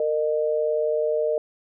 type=tone pair together; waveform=sine; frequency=459.3 / 611 Hz; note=A#4 / D#5; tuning=-26 / -32 cents; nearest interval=perfect fourth; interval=494 cents; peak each=-23 / -23 dBFS; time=0-1.38 s; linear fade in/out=2 ms; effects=none